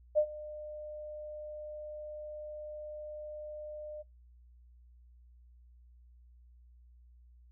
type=tone with ADSR envelope; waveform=sine; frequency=604 Hz; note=D5; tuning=48 cents sharp; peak=-21 dBFS; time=0.15-4.03 s; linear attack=30 ms; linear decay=75 ms; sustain=-20 dB; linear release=22 ms; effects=noise-tail reverb RT60 0.2 s tail -22 dB re dry + added 60 Hz sine -56 dBFS peak until 7.51 s

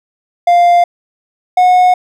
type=tone pair in turn; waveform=triangle; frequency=698.5 / 728.2 Hz; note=F5 / F#5; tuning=0 / -28 cents; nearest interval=minor second; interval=72 cents; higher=second; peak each=-3 dBFS; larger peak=neither; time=0.47-0.84 / 1.57-1.94 s; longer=neither; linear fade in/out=5 ms; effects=none

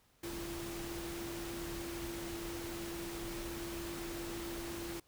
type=tone in noise; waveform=sine; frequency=340 Hz; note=F4; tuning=46 cents flat; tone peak=-42 dBFS; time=0.23-5 s; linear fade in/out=5 ms; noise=pink; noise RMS=-45 dBFS; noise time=0.23-5 s; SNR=0 dB; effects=pink hiss -70 dBFS RMS until 5.07 s

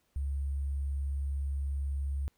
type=tone with sample-and-hold; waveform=sine; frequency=69.5 Hz; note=C#2; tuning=5 cents sharp; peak=-30 dBFS; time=0.16-2.28 s; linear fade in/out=0 ms; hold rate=8820 Hz; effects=pink hiss -74 dBFS RMS until 2.37 s

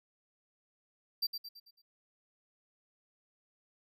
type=tone with echo; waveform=square; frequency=4699 Hz; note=D8; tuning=in tune; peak=-30 dBFS; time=1.22-1.27 s; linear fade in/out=10 ms; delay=110 ms; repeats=5; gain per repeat=-7 dB; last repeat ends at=1.82 s; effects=none

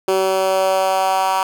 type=tone with high-pass filter sweep; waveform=10% pulse; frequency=190 Hz; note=F#3; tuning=46 cents sharp; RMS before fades=-17 dBFS; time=0.08-1.43 s; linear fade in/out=2 ms; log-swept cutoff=390 to 910 Hz; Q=3.2; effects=none

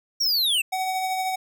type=linear sweep; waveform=square; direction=down; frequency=5700 to 2579 Hz; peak=-20 dBFS; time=0.2-0.62 s; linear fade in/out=10 ms
type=tone with tremolo; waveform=square; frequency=752 Hz; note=F#5; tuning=28 cents sharp; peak=-23 dBFS; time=0.72-1.36 s; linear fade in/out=10 ms; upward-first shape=triangle; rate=13 Hz; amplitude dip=35%
effects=none

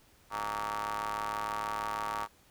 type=ring-modulated tone; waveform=sawtooth; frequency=106.3 Hz; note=G#2; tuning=41 cents sharp; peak=-26 dBFS; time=0.3-2.28 s; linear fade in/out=50 ms; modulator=1030 Hz; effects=pink hiss -63 dBFS RMS until 2.5 s

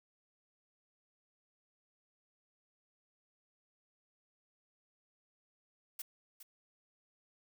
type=noise with echo; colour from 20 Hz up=blue; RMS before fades=-42 dBFS; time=5.99-6.02 s; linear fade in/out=5 ms; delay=410 ms; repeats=1; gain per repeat=-11 dB; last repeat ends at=6.43 s; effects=none

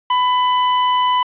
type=tone; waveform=45% pulse; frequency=998 Hz; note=B5; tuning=18 cents sharp; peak=-13 dBFS; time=0.1-1.23 s; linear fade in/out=5 ms; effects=resampled to 8000 Hz + 7-bit

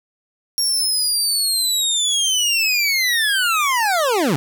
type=linear sweep; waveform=25% pulse; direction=down; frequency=5588 to 121.9 Hz; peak=-12 dBFS; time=0.58-4.36 s; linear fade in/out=0 ms; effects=none

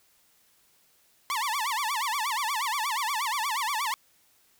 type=tone with vibrato; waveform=sawtooth; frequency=1000 Hz; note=B5; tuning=21 cents sharp; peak=-23 dBFS; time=1.3-3.94 s; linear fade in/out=0 ms; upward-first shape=sine; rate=8.4 Hz; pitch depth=270 cents each way; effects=white hiss -64 dBFS RMS until 4.59 s

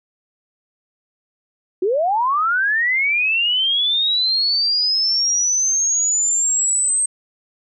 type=linear sweep; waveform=sine; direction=up; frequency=346.2 to 8360 Hz; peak=-15 dBFS; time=1.82-7.06 s; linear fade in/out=5 ms; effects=none

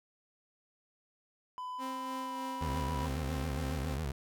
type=tone with pitch glide; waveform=triangle; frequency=1003 to 980.7 Hz; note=B5 to B5; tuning=+26 to -12 cents; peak=-36 dBFS; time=1.58-3.06 s; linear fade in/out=0 ms; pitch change=-38 cents; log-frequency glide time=2.24-2.37 s
type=tone with tremolo; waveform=sawtooth; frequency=262.9 Hz; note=C4; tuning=8 cents sharp; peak=-35 dBFS; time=1.78-3.98 s; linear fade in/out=50 ms; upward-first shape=sine; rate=3.3 Hz; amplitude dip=35%
type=tone with vibrato; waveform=25% pulse; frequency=73.42 Hz; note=D2; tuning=in tune; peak=-30 dBFS; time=2.61-4.12 s; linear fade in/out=5 ms; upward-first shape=sine; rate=7.3 Hz; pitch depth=190 cents each way
effects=none

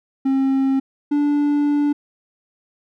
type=tone pair in turn; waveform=triangle; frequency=268.5 / 291.2 Hz; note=C4 / D4; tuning=+45 / -15 cents; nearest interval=minor second; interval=140 cents; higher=second; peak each=-13 dBFS; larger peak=neither; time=0.25-0.8 / 1.11-1.93 s; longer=second; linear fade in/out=10 ms; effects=none

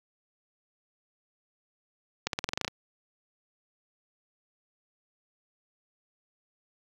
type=accelerating click train; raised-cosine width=0.2 ms; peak=-11 dBFS; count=10; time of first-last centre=2.27-2.679 s; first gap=62 ms; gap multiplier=0.92; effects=high-pass 60 Hz 12 dB/octave + 8-bit

